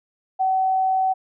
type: tone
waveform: sine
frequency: 758 Hz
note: F#5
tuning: 42 cents sharp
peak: -17 dBFS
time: 0.39-1.14 s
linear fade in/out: 20 ms
effects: none